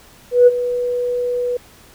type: tone with ADSR envelope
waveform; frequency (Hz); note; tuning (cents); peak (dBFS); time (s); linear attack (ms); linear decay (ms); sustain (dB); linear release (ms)
sine; 490; B4; -14; -3; 0.31-1.57; 160; 29; -14; 4
effects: tanh soft clip ceiling 0 dBFS + pink hiss -46 dBFS RMS until 1.94 s